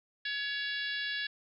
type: harmonic tone with a mistuned harmonic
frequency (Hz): 564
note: C#5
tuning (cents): +30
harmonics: 3 / 4 / 5 / 6 / 7 / 8 / 9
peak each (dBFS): -35 / -46 / -42 / -40 / -42 / -46 / -48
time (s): 0.25-1.27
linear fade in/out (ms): 5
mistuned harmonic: 5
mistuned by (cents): -20
effects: none